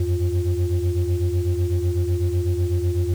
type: tone cluster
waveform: sine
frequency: 86.7 / 94.7 / 350.4 Hz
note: F2 / F#2 / F4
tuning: -12 / +41 / +6 cents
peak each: -20 / -22 / -24 dBFS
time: 0-3.14 s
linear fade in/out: 5 ms
effects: tanh soft clip ceiling -13 dBFS + 7-bit